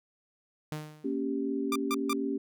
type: tone with exponential decay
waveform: sawtooth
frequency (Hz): 152.8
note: D#3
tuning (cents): -31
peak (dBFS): -28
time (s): 0.72-1.23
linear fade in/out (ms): 0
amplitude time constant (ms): 110
type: chord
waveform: sine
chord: G diminished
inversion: first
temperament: equal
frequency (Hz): 233.1 / 277.2 / 392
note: Bb3 / Db4 / G4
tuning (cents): 0 / 0 / 0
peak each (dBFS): -35 / -31 / -34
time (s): 1.04-2.38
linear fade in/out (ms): 10
type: tone bursts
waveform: sawtooth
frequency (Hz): 1189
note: D6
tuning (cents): +21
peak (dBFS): -25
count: 3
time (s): 1.72-2.131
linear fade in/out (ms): 2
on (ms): 37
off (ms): 150
effects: none